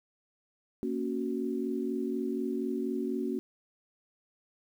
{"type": "chord", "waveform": "sine", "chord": "F# major", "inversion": "first", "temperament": "equal", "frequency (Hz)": [233.1, 277.2, 370], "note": ["A#3", "C#4", "F#4"], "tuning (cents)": [0, 0, 0], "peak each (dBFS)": [-34, -34, -34], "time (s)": [0.83, 3.39], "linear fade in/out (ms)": 0, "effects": ["10-bit"]}